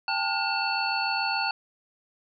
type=tone cluster; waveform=sine; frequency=794 / 881 / 1432 / 2682 / 4429 Hz; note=G5 / A5 / F6 / E7 / C#8; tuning=+22 / +2 / +43 / +29 / -2 cents; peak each=-31 dBFS; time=0.08-1.51 s; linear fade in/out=2 ms; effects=none